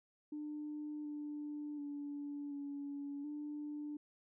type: tone with pitch steps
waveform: sine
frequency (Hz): 299.3 / 295.9 / 288.1 / 283.8 / 296.2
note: D4 / D4 / D4 / C#4 / D4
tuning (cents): +33 / +13 / -33 / +41 / +15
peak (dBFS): -40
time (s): 0.32-3.97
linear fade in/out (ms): 5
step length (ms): 730
effects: tanh soft clip ceiling -36 dBFS